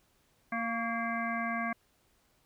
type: harmonic tone with a mistuned harmonic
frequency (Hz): 231.3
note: A#3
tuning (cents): -13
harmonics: 1 / 3 / 5 / 7 / 9 / 10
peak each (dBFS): -36 / -37 / -37 / -38 / -39 / -47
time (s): 0.52-1.73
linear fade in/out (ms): 5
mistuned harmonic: 5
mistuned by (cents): -32
effects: pink hiss -70 dBFS RMS until 2.45 s